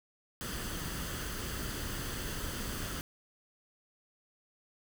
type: noise with comb filter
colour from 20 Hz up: pink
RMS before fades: -38 dBFS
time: 0.41-3.01 s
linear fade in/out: 0 ms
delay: 0.64 ms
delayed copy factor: +0.5
effects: none